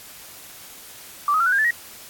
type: tone with pitch steps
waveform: sine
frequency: 1165 / 1263.1 / 1369.5 / 1484.9 / 1609.9 / 1745.5 / 1892.5 Hz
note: D6 / D#6 / F6 / F#6 / G6 / A6 / A#6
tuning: -14 / +26 / -34 / +6 / +46 / -14 / +26 cents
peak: -16 dBFS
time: 1.28-1.707 s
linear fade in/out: 2 ms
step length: 61 ms
effects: white hiss -42 dBFS RMS until 2.09 s + AAC 64 kbps